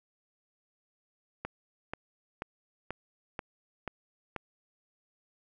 click train, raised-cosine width 0.5 ms, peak -20 dBFS, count 7, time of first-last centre 1.45-4.363 s, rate 2.06 Hz, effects none

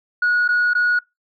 sine tone with dropouts, 1455 Hz, F#6, 29 cents flat, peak -13 dBFS, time 0.22-0.99 s, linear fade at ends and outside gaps 5 ms, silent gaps 0.479-0.488 / 0.735-0.75 s, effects noise-tail reverb RT60 0.2 s tail -25 dB re dry + tanh soft clip ceiling -12 dBFS

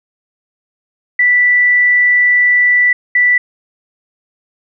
sine tone pair in turn, 1970 / 1970 Hz, B6 / B6, -5 / -5 cents, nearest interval unison, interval 0 cents, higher neither, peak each -7 dBFS, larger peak neither, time 1.19-2.93 / 3.15-3.38 s, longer first, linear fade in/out 5 ms, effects none

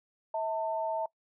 sine tone pair together, 646 / 896.1 Hz, E5 / A5, -35 / +31 cents, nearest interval tritone, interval 566 cents, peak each -32 / -32 dBFS, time 0.34-1.06 s, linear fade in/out 5 ms, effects noise-tail reverb RT60 0.1 s tail -21 dB re dry

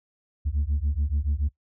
sine beating tone pair, 69.3 / 76.3 Hz, C#2 / D#2, 0 / -33 cents, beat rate 7 Hz, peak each -24 dBFS, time 0.45-1.49 s, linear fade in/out 20 ms, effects noise-tail reverb RT60 0.1 s tail -19 dB re dry + tanh soft clip ceiling -19 dBFS

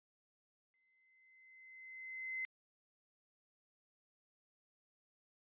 sine tone with exponential growth, 2056 Hz, C7, 31 cents flat, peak -37 dBFS, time 0.74-2.45 s, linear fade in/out 0 ms, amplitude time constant 370 ms, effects resampled to 8000 Hz

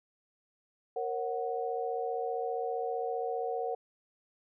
sine chord, F# major, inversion first, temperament equal with one note detuned, 466.2 / 541.4 / 740 Hz, A#4 / C#5 / F#5, 0 / -41 / 0 cents, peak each -34 / -39 / -35 dBFS, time 0.96-3.75 s, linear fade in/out 5 ms, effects none

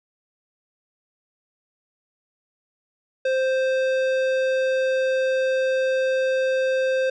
sine tone with tanh clipping, 523.3 Hz, C5, in tune, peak -21 dBFS, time 3.25-7.1 s, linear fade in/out 5 ms, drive 15 dB, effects none

